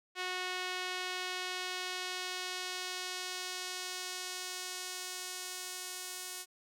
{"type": "tone with band-pass filter sweep", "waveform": "sawtooth", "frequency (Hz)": 366.3, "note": "F#4", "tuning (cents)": -17, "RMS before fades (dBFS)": -40, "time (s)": [0.15, 6.46], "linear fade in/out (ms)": 50, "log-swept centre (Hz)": [2700, 9100], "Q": 0.86, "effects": []}